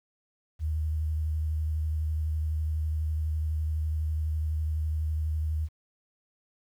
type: tone with vibrato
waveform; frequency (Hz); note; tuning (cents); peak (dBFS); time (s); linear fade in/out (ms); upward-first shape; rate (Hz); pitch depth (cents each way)
sine; 77.78; D#2; 0; -26; 0.59-5.69; 50; square; 12; 18
effects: 10-bit